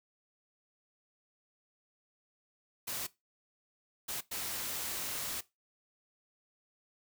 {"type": "noise bursts at uneven times", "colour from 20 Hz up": "white", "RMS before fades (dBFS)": -38, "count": 3, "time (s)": [[2.87, 3.07], [4.08, 4.21], [4.31, 5.41]], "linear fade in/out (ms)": 10, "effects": ["noise-tail reverb RT60 0.2 s tail -18 dB re dry"]}